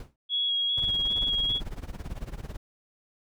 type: noise with exponential decay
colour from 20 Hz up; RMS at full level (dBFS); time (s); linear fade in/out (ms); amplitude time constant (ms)
brown; -37; 0-0.16; 2; 33
type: tone with vibrato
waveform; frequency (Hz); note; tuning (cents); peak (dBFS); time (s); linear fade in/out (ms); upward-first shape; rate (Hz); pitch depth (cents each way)
sine; 3322; G#7; 0; -24; 0.29-1.61; 50; square; 2.5; 13
type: noise with tremolo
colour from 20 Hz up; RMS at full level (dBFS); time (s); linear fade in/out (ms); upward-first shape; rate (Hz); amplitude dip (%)
brown; -33; 0.77-2.57; 10; sine; 18; 85
effects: none